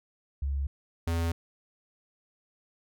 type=tone pair in turn; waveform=sine / square; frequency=69.3 / 83.67 Hz; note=C#2 / E2; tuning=0 / +26 cents; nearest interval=minor third; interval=326 cents; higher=second; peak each=-27 dBFS; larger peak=neither; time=0.42-0.67 / 1.07-1.32 s; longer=neither; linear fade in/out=5 ms; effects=none